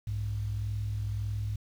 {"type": "tone pair together", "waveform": "sine", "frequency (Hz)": [62.02, 103.83], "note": ["B1", "G#2"], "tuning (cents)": [8, 0], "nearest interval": "major sixth", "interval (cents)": 892, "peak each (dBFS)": [-36, -30], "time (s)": [0.07, 1.56], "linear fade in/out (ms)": 5, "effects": ["tanh soft clip ceiling -23 dBFS", "9-bit"]}